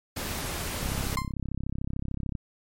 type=noise; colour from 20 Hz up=pink; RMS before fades=-33 dBFS; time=0.16-1.16 s; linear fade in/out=10 ms
type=click train; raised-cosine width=5 ms; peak=-20 dBFS; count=52; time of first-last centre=0.83-2.352 s; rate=33.5 Hz
type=tone with exponential decay; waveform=35% pulse; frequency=1046.5 Hz; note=C6; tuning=in tune; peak=-22 dBFS; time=1.17-1.32 s; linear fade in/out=2 ms; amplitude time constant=31 ms
effects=MP3 64 kbps